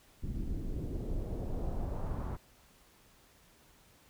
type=noise with low-pass filter sweep; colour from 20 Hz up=brown; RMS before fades=-36 dBFS; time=0.22-2.37 s; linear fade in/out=20 ms; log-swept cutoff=240 to 1200 Hz; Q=1.5; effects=pink hiss -63 dBFS RMS until 4.09 s